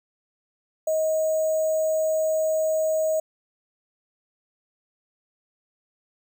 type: tone with sample-and-hold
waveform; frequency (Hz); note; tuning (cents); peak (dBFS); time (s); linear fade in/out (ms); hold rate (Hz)
sine; 630; D#5; +21; -20; 0.87-3.2; 5; 7350
effects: none